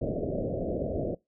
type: low-pass noise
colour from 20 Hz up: white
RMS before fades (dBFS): -31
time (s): 0.01-1.15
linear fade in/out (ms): 10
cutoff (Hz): 650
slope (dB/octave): 96
effects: noise-tail reverb RT60 0.2 s tail -23 dB re dry